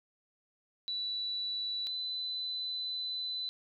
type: tone pair in turn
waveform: sine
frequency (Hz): 3951 / 4008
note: B7 / B7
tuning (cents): 0 / +25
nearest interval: unison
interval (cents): 25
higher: second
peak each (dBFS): -33 / -34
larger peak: first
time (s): 0.88-1.87 / 1.87-3.49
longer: second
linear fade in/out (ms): 0
effects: none